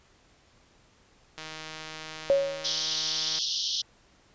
click train, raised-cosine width 0.2 ms, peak -22 dBFS, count 316, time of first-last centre 1.38-3.386 s, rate 157 Hz
sine tone with exponential decay, 554.4 Hz, C#5, in tune, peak -16 dBFS, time 2.3-2.86 s, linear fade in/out 0 ms, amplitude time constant 120 ms
white band-pass noise, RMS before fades -30 dBFS, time 2.64-3.82 s, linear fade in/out 10 ms, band 3000 to 5900 Hz, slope 96 dB/octave
effects pink hiss -61 dBFS RMS until 4.34 s + resampled to 16000 Hz

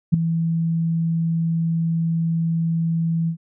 sine tone with ADSR envelope, 165 Hz, E3, 2 cents sharp, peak -7 dBFS, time 0.12-3.37 s, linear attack 20 ms, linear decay 6 ms, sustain -11 dB, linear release 88 ms, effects none

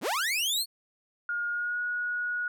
sawtooth linear sweep, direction up, 128 to 4450 Hz, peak -23 dBFS, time 0.01-0.66 s, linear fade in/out 50 ms
sine tone with pitch glide, 1424 to 1454.8 Hz, F6 to F#6, +33 to -30 cents, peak -28 dBFS, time 1.29-2.48 s, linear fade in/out 2 ms, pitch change +37 cents, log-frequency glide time 1.5-1.8 s
effects none

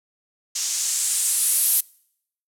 violet noise with low-pass filter sweep, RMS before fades -22 dBFS, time 0.55-1.81 s, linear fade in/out 10 ms, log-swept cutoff 6100 to 12000 Hz, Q 2.1, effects noise-tail reverb RT60 0.7 s tail -26 dB re dry

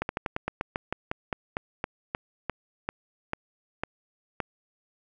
slowing click train, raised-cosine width 0.5 ms, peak -13 dBFS, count 19, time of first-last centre 0.02-4.402 s, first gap 71 ms, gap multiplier 1.13, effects none

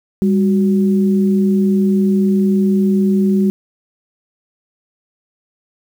sine tone pair together, 198.85 / 370 Hz, G3 / F#4, +25 / 0 cents, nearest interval major seventh, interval 1075 cents, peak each -11 / -19 dBFS, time 0.22-3.5 s, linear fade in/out 0 ms, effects 7-bit

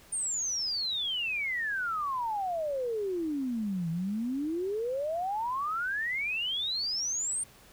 sine exponential two-way sweep, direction down then up, 9050 to 160.7 to 9050 Hz, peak -29 dBFS, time 0.12-7.44 s, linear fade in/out 10 ms, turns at 3.9 s, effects pink hiss -56 dBFS RMS until 7.72 s

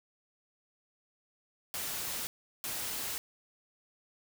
white noise bursts at uneven times, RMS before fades -37 dBFS, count 2, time 1.74-2.27 / 2.64-3.18 s, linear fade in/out 0 ms, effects none

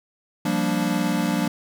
square chord, G minor seventh, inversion third, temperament equal, 174.61 / 196 / 233.1 / 293.7 Hz, F3 / G3 / Bb3 / D4, 0 / 0 / 0 / 0 cents, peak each -27 dBFS, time 0.45-1.48 s, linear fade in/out 5 ms, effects none

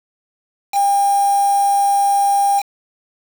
sine tone with quantisation, 801 Hz, G5, 37 cents sharp, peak -12 dBFS, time 0.72-2.63 s, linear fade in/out 50 ms, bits 4, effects none

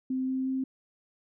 sine tone with pitch steps, 259.9 / 261.6 / 263.2 Hz, C4 / C4 / C4, -11 / 0 / +10 cents, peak -27 dBFS, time 0.1-0.64 s, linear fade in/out 5 ms, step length 180 ms, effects none

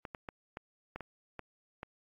clicks, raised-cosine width 0.5 ms, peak -26 dBFS, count 8, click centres 0.052 / 0.148 / 0.288 / 0.571 / 0.96 / 1.007 / 1.393 / 1.831 s, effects AAC 32 kbps

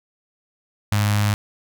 sawtooth tone with notch filter, 103.83 Hz, G#2, in tune, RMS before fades -19 dBFS, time 0.92-1.34 s, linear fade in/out 0 ms, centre 390 Hz, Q 0.51, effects none

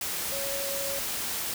sine tone in noise, 554.4 Hz, C#5, in tune, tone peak -34 dBFS, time 0.32-0.99 s, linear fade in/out 2 ms, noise white, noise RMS -32 dBFS, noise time 0.01-1.54 s, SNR -5 dB, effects none

